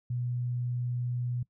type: tone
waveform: sine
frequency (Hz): 122.6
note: B2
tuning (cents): -12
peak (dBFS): -29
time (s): 0.1-1.43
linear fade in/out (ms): 5
effects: noise-tail reverb RT60 0.1 s tail -21 dB re dry